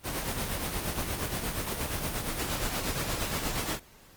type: noise with tremolo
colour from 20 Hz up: pink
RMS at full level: -30 dBFS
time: 0.03-3.8 s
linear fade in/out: 50 ms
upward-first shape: sine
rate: 8.5 Hz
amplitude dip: 45%
effects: pink hiss -56 dBFS RMS until 4.16 s + Opus 24 kbps